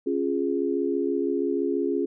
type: chord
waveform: sine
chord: Db major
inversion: none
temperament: equal with one note detuned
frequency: 274.2 / 349.2 / 415.3 Hz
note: Db4 / F4 / Ab4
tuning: -19 / 0 / 0 cents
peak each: -27 dBFS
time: 0.06-2.06 s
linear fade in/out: 10 ms
effects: none